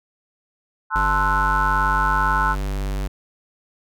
sine chord, F# half-diminished seventh, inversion first, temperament equal, 880 / 1046.5 / 1318.5 / 1480 Hz, A5 / C6 / E6 / F#6, 0 / 0 / 0 / 0 cents, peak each -23 dBFS, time 0.9-2.56 s, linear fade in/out 50 ms
square tone, 49 Hz, G1, in tune, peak -23 dBFS, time 0.95-3.08 s, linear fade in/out 10 ms
effects none

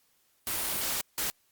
white noise bursts at uneven times, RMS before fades -31 dBFS, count 2, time 0.47-1.01 / 1.18-1.3 s, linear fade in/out 0 ms, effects white hiss -69 dBFS RMS until 1.51 s + Opus 48 kbps

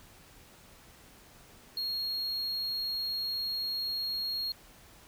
triangle tone, 4282 Hz, C8, 39 cents sharp, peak -30 dBFS, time 1.77-4.52 s, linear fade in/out 2 ms, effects pink hiss -56 dBFS RMS until 5.07 s

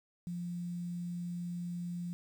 sine tone with quantisation, 174.61 Hz, F3, in tune, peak -36 dBFS, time 0.27-2.13 s, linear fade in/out 0 ms, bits 10, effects none

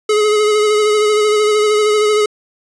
square tone with vibrato, 423.2 Hz, G#4, 33 cents sharp, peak -11 dBFS, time 0.09-2.26 s, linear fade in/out 5 ms, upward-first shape sine, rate 13 Hz, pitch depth 27 cents each way, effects resampled to 22050 Hz + 8-bit

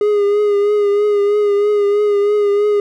triangle tone with vibrato, 411.4 Hz, G#4, 16 cents flat, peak -9 dBFS, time 0.01-2.8 s, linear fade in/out 2 ms, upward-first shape triangle, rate 3.1 Hz, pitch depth 39 cents each way, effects none

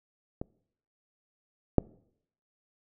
clicks, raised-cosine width 2 ms, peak -21 / -6 dBFS, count 2, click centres 0.415 / 1.783 s, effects noise-tail reverb RT60 0.7 s tail -24 dB re dry

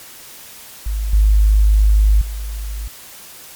sine tone with level steps, 51.91 Hz, G#1, in tune, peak -17 / -8 / -22 dBFS, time 0.86-2.88 s, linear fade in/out 5 ms, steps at 1.13 / 2.21 s, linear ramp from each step 5 ms, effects white hiss -38 dBFS RMS until 3.55 s + MP3 96 kbps

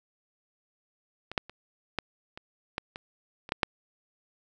clicks, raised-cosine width 0.3 ms, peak -22 / -9 / -28 / -12 / -25 / -14 / -22 / -26 / -10 / -6 dBFS, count 10, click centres 1.316 / 1.378 / 1.496 / 1.987 / 2.375 / 2.781 / 2.959 / 3.491 / 3.521 / 3.632 s, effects none

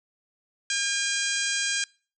harmonic tone, 807 Hz, G#5, 50 cents flat, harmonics 2 / 3 / 4 / 5 / 6 / 7 / 8 / 9 / 10, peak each -30 / -33 / -32 / -36 / -33 / -36 / -33 / -37 / -34 dBFS, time 0.7-1.84 s, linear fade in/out 2 ms, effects noise-tail reverb RT60 0.4 s tail -26 dB re dry

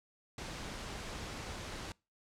pink noise, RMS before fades -43 dBFS, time 0.38-1.92 s, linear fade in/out 2 ms, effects noise-tail reverb RT60 0.3 s tail -25 dB re dry + low-pass 7000 Hz 12 dB/octave

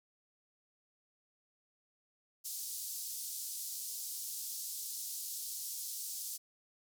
white band-pass noise, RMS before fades -42 dBFS, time 2.44-6.38 s, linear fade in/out 20 ms, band 4600 to 15000 Hz, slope 24 dB/octave, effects none

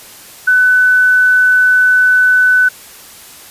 sine tone, 1500 Hz, F#6, 23 cents sharp, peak -6 dBFS, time 0.47-2.69 s, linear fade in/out 10 ms, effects white hiss -36 dBFS RMS until 3.5 s + resampled to 32000 Hz

